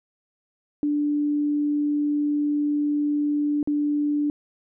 sine tone with dropouts, 293.7 Hz, D4, in tune, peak -20 dBFS, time 0.83-4.3 s, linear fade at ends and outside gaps 1 ms, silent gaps 3.629-3.674 s, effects none

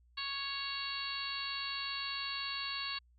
harmonic tone, 554.4 Hz, C#5, in tune, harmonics 2 / 3 / 4 / 5 / 6 / 7 / 8, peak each -44 / -46 / -47 / -43 / -48 / -44 / -41 dBFS, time 0.17-2.99 s, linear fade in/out 10 ms, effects added 60 Hz sine -63 dBFS peak until 3.18 s

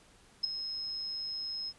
sine tone with ADSR envelope, 5150 Hz, E8, 41 cents flat, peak -23 dBFS, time 0.43-1.73 s, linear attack 14 ms, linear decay 7 ms, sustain -12 dB, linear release 47 ms, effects pink hiss -61 dBFS RMS until 1.78 s + resampled to 24000 Hz

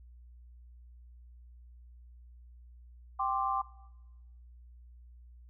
sine chord, G suspended fourth, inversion none, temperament equal, 784 / 1046.5 / 1174.7 Hz, G5 / C6 / D6, 0 / 0 / 0 cents, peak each -33 dBFS, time 3.19-3.62 s, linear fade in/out 10 ms, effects noise-tail reverb RT60 1.0 s tail -20 dB re dry + added 60 Hz sine -51 dBFS peak until 5.49 s

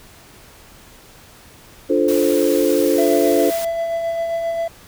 sine chord, D minor seventh, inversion none, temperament equal, 293.7 / 349.2 / 440 / 523.3 Hz, D4 / F4 / A4 / C5, 0 / 0 / 0 / 0 cents, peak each -19 dBFS, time 1.89-3.51 s, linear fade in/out 20 ms
white noise, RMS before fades -30 dBFS, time 2.08-3.65 s, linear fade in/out 5 ms
triangle tone with tremolo, 668 Hz, E5, 23 cents sharp, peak -16 dBFS, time 2.98-4.68 s, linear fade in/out 5 ms, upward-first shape sine, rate 7.5 Hz, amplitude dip 30%
effects pink hiss -45 dBFS RMS until 4.87 s

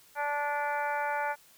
harmonic tone, 291.2 Hz, D4, 15 cents flat, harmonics 2 / 3 / 4 / 5 / 6 / 7 / 8, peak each -36 / -31 / -43 / -35 / -41 / -44 / -43 dBFS, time 0.15-1.36 s, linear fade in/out 50 ms, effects white hiss -59 dBFS RMS until 1.57 s

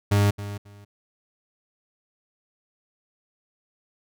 40% pulse tone with echo, 101.8 Hz, G#2, 34 cents flat, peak -16 dBFS, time 0.11-0.31 s, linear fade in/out 10 ms, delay 270 ms, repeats 2, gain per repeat -14 dB, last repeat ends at 0.85 s, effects none

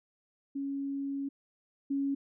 sine tone pair in turn, 277.2 / 277.2 Hz, C#4 / C#4, 0 / 0 cents, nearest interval unison, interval 0 cents, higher neither, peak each -32 / -28 dBFS, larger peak second, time 0.55-1.29 / 1.9-2.15 s, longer first, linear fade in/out 10 ms, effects none

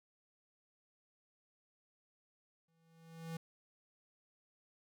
square tone with exponential growth, 164.2 Hz, E3, 6 cents flat, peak -40 dBFS, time 2.68-3.37 s, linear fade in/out 5 ms, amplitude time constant 150 ms, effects none

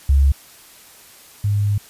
sine tone pair in turn, 69.1 / 102.51 Hz, C#2 / G#2, -5 / -22 cents, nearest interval perfect fifth, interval 683 cents, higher second, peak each -10 / -15 dBFS, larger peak first, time 0.09-0.32 / 1.44-1.78 s, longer second, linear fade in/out 5 ms, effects white hiss -45 dBFS RMS until 1.89 s + resampled to 32000 Hz

